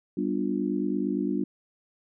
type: chord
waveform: sine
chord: G dominant seventh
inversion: none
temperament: just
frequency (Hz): 196 / 245 / 294 / 352.8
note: G3 / B3 / D4 / F4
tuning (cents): 0 / -14 / +2 / +18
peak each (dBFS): -30 / -31 / -29 / -32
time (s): 0.17-1.44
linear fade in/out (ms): 5
effects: none